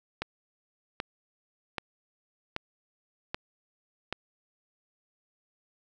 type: click train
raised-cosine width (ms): 0.3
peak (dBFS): -15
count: 6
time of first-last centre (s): 0.22-4.126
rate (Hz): 1.28
effects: none